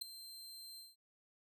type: tone with ADSR envelope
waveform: sawtooth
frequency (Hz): 4135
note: C8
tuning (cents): -21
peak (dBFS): -31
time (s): 0.01-0.96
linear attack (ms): 11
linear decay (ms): 3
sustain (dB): -16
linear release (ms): 180
effects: none